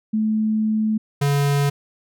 sine / square tone pair in turn, 216.9 / 142.12 Hz, A3 / C#3, -25 / +44 cents, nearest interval perfect fifth, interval 731 cents, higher first, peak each -17 dBFS, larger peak neither, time 0.13-0.98 / 1.21-1.7 s, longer first, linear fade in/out 10 ms, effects none

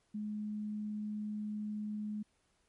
sine tone, 210.9 Hz, G#3, 27 cents sharp, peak -36 dBFS, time 0.14-2.23 s, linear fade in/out 10 ms, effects pink hiss -75 dBFS RMS until 2.68 s + MP3 48 kbps

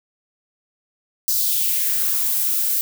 violet noise with high-pass filter sweep, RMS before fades -20 dBFS, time 1.28-2.81 s, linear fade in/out 0 ms, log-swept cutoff 5300 to 300 Hz, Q 2.5, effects none

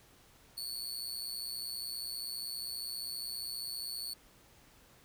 sawtooth tone with amplitude modulation, 4435 Hz, C#8, in tune, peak -31 dBFS, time 0.57-4.14 s, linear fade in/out 10 ms, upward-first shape sine, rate 120 Hz, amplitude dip 100%, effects pink hiss -62 dBFS RMS until 5.04 s

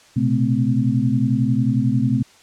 sine tone cluster, 120.4 / 131.5 / 217.9 / 256.9 Hz, B2 / C3 / A3 / C4, -44 / +9 / -17 / -32 cents, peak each -21 dBFS, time 0.16-2.23 s, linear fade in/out 10 ms, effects white hiss -50 dBFS RMS until 2.42 s + low-pass 7000 Hz 12 dB/octave

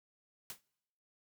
white noise with exponential decay, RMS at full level -40 dBFS, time 0.5-0.61 s, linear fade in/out 1 ms, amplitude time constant 23 ms, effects noise-tail reverb RT60 0.9 s tail -26 dB re dry

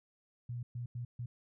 sine tone bursts at uneven times, 120.8 Hz, B2, 38 cents flat, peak -37 dBFS, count 4, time 0.49-0.63 / 0.75-0.86 / 0.95-1.05 / 1.19-1.26 s, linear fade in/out 5 ms, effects none

